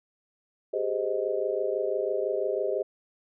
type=chord; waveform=sine; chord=Ab major seventh; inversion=third; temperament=just; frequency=389.3 / 415.3 / 519.1 / 623 Hz; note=G4 / Ab4 / C5 / Eb5; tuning=-12 / 0 / -14 / +2 cents; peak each=-31 dBFS; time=0.73-2.83 s; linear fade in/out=10 ms; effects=none